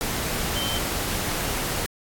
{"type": "tone in noise", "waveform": "sine", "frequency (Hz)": 3100, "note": "G7", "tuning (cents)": -20, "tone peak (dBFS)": -28, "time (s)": [0.56, 0.78], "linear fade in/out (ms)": 0, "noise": "pink", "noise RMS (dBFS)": -27, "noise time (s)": [0.01, 1.86], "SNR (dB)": -4, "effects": ["AAC 64 kbps"]}